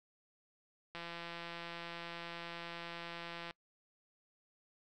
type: click train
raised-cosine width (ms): 0.3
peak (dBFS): -29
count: 436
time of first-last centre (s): 0.95-3.509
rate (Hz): 170
effects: noise-tail reverb RT60 0.1 s tail -25 dB re dry